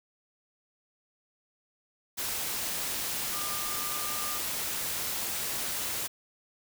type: tone in noise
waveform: sine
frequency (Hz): 1202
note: D6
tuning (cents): +40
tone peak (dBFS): -39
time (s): 3.32-4.39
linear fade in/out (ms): 20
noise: white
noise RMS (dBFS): -33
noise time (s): 2.17-6.08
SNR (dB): -9
effects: none